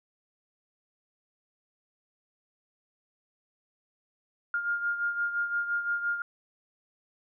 sine beating tone pair, 1409 / 1414.8 Hz, F6 / F6, +15 / +22 cents, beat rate 5.8 Hz, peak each -28 / -35 dBFS, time 4.54-6.22 s, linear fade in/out 2 ms, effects none

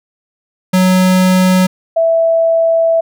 square / sine tone pair in turn, 185 / 659.3 Hz, F#3 / E5, 0 / 0 cents, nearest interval octave + minor seventh, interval 2200 cents, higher second, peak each -8 dBFS, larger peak neither, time 0.73-1.67 / 1.96-3.01 s, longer second, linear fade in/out 10 ms, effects none

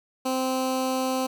15% pulse tone with notch filter, 260 Hz, C4, 11 cents flat, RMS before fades -26 dBFS, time 0.25-1.27 s, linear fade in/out 10 ms, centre 2000 Hz, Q 1.7, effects none

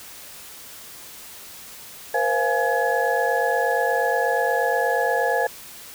sine tone cluster, 476.6 / 525 / 692 / 838 / 1689 Hz, A#4 / C5 / F5 / G#5 / G#6, +38 / +6 / -16 / +15 / +29 cents, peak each -25 dBFS, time 2.14-5.47 s, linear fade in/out 5 ms, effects white hiss -41 dBFS RMS until 5.94 s

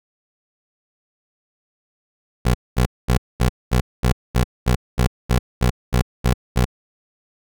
20% pulse tone bursts, 61.74 Hz, B1, in tune, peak -9 dBFS, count 14, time 2.45-6.654 s, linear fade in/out 10 ms, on 96 ms, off 220 ms, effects none

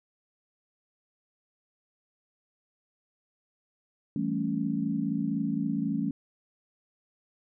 sine chord, A dominant seventh, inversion second, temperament equal, 164.81 / 196 / 220 / 277.2 Hz, E3 / G3 / A3 / C#4, 0 / 0 / 0 / 0 cents, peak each -34 / -33 / -31 / -31 dBFS, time 4.16-6.11 s, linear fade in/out 2 ms, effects none

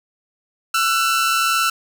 sawtooth tone pair together, 1338.9 / 1480 Hz, E6 / F#6, +27 / 0 cents, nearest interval major second, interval 173 cents, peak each -13 / -20 dBFS, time 0.74-1.7 s, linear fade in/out 5 ms, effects none

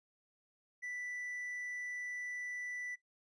triangle tone, 1975.5 Hz, B6, in tune, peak -38 dBFS, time 0.82-2.96 s, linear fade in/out 20 ms, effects noise-tail reverb RT60 0.2 s tail -26 dB re dry + resampled to 22050 Hz

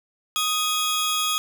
sawtooth tone pair together, 1249 / 3334 Hz, D#6 / G#7, +6 / +6 cents, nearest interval octave + perfect fourth, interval 1700 cents, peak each -21 dBFS, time 0.36-1.38 s, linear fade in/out 0 ms, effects none

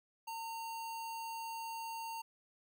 sine tone with sample-and-hold, 910 Hz, A#5, 42 cents flat, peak -40 dBFS, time 0.27-2.22 s, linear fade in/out 10 ms, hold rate 3675 Hz, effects none

